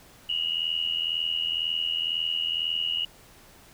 sine tone pair together, 2851 / 2933 Hz, F7 / F#7, +35 / -16 cents, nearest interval unison, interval 49 cents, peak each -28 dBFS, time 0.29-3.05 s, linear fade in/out 5 ms, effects pink hiss -53 dBFS RMS until 3.73 s

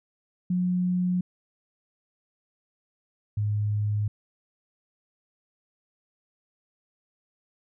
sine tone pair in turn, 180.4 / 104.63 Hz, F#3 / G#2, -44 / +13 cents, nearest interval major sixth, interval 943 cents, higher first, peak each -22 / -23 dBFS, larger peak first, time 0.5-1.21 / 3.37-4.08 s, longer neither, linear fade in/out 5 ms, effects none

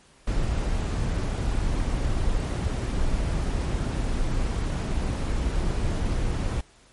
brown noise, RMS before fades -25 dBFS, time 0.27-6.61 s, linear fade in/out 5 ms, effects pink hiss -56 dBFS RMS until 6.92 s + MP3 48 kbps

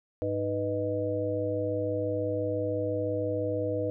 harmonic tone with a mistuned harmonic, 103.2 Hz, G#2, 10 cents flat, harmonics 1 / 3 / 5 / 6, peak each -34 / -34 / -30 / -34 dBFS, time 0.22-3.9 s, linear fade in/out 0 ms, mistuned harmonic 5, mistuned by -78 cents, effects none

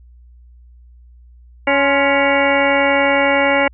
harmonic tone with a mistuned harmonic, 279.3 Hz, C#4, 13 cents sharp, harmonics 1 / 2 / 3 / 4 / 5 / 6 / 7 / 8 / 10, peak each -21 / -16 / -20 / -25 / -23 / -26 / -21 / -19 / -26 dBFS, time 1.67-3.68 s, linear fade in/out 5 ms, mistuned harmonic 4, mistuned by -98 cents, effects added 60 Hz sine -41 dBFS peak until 3.73 s

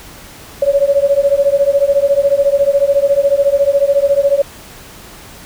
sine beating tone pair, 554.4 / 568.4 Hz, C#5 / C#5, 0 / +43 cents, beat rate 14 Hz, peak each -12 dBFS, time 0.62-4.42 s, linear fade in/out 5 ms, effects pink hiss -36 dBFS RMS until 5.45 s

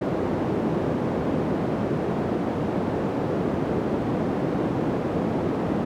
white band-pass noise, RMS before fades -25 dBFS, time 0.01-5.85 s, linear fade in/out 10 ms, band 130 to 390 Hz, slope 12 dB/octave, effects none

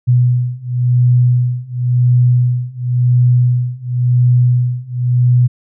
sine beating tone pair, 123 / 123.94 Hz, B2 / B2, -7 / +7 cents, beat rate 0.94 Hz, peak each -13 / -12 dBFS, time 0.07-5.48 s, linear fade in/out 20 ms, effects none

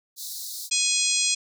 pink high-pass noise, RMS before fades -35 dBFS, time 0.16-0.7 s, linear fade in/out 50 ms, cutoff 3800 Hz, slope 96 dB/octave
harmonic tone, 832 Hz, G#5, 3 cents sharp, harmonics 3 / 4 / 5 / 6 / 7 / 8 / 9 / 10, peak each -29 / -29 / -29 / -29 / -29 / -29 / -29 / -29 dBFS, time 0.71-1.35 s, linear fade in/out 10 ms
effects none

